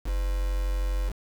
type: tone with quantisation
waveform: sine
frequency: 46.25 Hz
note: F#1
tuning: in tune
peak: -24 dBFS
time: 0.04-1.13 s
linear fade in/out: 50 ms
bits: 6
effects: none